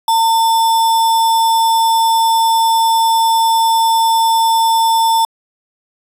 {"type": "tone with sample-and-hold", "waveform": "sine", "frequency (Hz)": 905, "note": "A5", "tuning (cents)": 48, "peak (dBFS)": -9, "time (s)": [0.08, 5.25], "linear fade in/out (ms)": 2, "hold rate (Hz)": 4410, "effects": ["resampled to 32000 Hz"]}